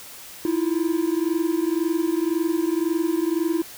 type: tone pair together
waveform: triangle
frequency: 319.9 / 341.8 Hz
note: D#4 / F4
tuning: +48 / -37 cents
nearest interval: minor second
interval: 115 cents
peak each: -21 dBFS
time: 0.45-3.62 s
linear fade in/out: 2 ms
effects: white hiss -41 dBFS RMS until 3.77 s